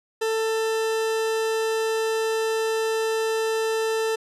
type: tone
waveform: 40% pulse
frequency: 444.3 Hz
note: A4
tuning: 17 cents sharp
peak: -21 dBFS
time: 0.21-4.16 s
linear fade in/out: 10 ms
effects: low-pass 11000 Hz 12 dB/octave